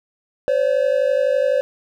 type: tone pair together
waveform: triangle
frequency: 518.1 / 570 Hz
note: C5 / C#5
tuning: -17 / +48 cents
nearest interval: major second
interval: 165 cents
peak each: -16 dBFS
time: 0.48-1.61 s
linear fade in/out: 0 ms
effects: none